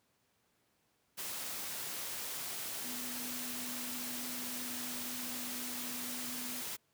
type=tone in noise; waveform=sine; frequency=246.9 Hz; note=B3; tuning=in tune; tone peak=-46 dBFS; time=2.84-6.62 s; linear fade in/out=20 ms; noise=white; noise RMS=-41 dBFS; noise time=1.17-6.77 s; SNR=-8 dB; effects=pink hiss -75 dBFS RMS until 6.93 s + high-pass 100 Hz 12 dB/octave